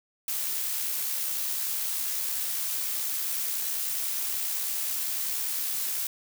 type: noise with amplitude modulation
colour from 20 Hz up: blue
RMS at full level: -29 dBFS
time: 0.28-6.07 s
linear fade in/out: 2 ms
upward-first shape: sine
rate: 70 Hz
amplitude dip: 25%
effects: none